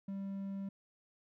triangle tone, 196 Hz, G3, in tune, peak -36 dBFS, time 0.08-0.69 s, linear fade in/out 5 ms, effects none

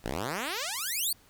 5% pulse exponential sweep, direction up, 50 to 4690 Hz, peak -20 dBFS, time 0.04-1.13 s, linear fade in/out 5 ms, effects pink hiss -60 dBFS RMS until 1.29 s

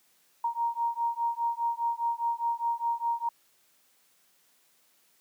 sine beating tone pair, 932.3 / 937.2 Hz, A#5 / A#5, 0 / +9 cents, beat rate 4.9 Hz, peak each -30 dBFS, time 0.44-3.29 s, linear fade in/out 5 ms, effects white hiss -66 dBFS RMS until 5.2 s + high-pass 150 Hz 12 dB/octave

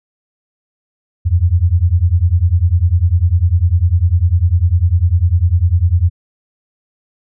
sine beating tone pair, 82.2 / 92.2 Hz, E2 / F#2, -4 / -6 cents, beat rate 10 Hz, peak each -12 dBFS, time 1.25-6.1 s, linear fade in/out 20 ms, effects none

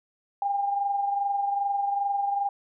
sine tone pair together, 801.5 / 824 Hz, G5 / G#5, +38 / -14 cents, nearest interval unison, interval 48 cents, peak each -24 / -34 dBFS, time 0.42-2.49 s, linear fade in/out 2 ms, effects none

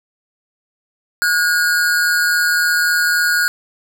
square tone pair together, 1449.4 / 1613 Hz, F#6 / G6, -36 / +49 cents, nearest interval major second, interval 185 cents, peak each -15 / -20 dBFS, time 1.22-3.48 s, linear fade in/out 0 ms, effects none

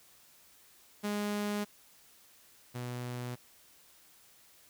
sawtooth tone pair in turn, 206.8 / 123.08 Hz, G#3 / B2, -7 / -5 cents, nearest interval major sixth, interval 898 cents, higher first, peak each -28 / -33 dBFS, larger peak first, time 1.03-1.65 / 2.74-3.36 s, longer neither, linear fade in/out 20 ms, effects white hiss -61 dBFS RMS until 4.69 s

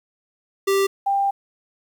square / sine tone pair in turn, 392 / 793.6 Hz, G4 / G5, 0 / +21 cents, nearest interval octave, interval 1221 cents, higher second, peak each -17 dBFS, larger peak neither, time 0.67-0.87 / 1.06-1.31 s, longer second, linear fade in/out 10 ms, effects 9-bit

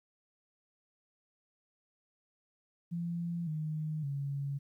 sine tone with pitch steps, 170.7 / 154.73 / 140.26 Hz, F3 / D#3 / C#3, -39 / -9 / +21 cents, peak -33 dBFS, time 2.91-4.59 s, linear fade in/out 20 ms, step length 560 ms, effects 12-bit

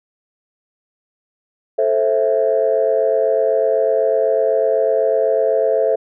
sine chord, A minor, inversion none, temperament just, 440 / 528 / 660 Hz, A4 / C5 / E5, 0 / +16 / +2 cents, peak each -17 dBFS, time 1.78-5.96 s, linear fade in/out 10 ms, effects tanh soft clip ceiling -5 dBFS

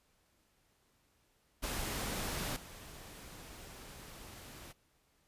pink noise with level steps, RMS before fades -38 / -51 dBFS, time 1.62-4.73 s, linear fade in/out 20 ms, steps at 2.56 s, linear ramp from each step 5 ms, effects pink hiss -73 dBFS RMS until 5.27 s + resampled to 32000 Hz

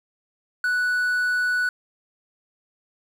triangle tone, 1480 Hz, F#6, in tune, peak -18 dBFS, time 0.64-1.69 s, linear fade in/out 2 ms, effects 8-bit

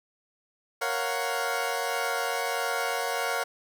20% pulse chord, Gb major seventh, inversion first, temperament equal, 466.2 / 554.4 / 698.5 / 740 Hz, Bb4 / Db5 / F5 / Gb5, 0 / 0 / 0 / 0 cents, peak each -28 dBFS, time 0.81-3.44 s, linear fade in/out 10 ms, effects none

